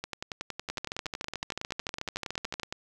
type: two click trains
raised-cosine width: 0.2 ms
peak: -16 / -17 dBFS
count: 27 / 30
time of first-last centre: 0.7-2.598 / 0.04-2.725 s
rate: 13.7 / 10.8 Hz
effects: 9-bit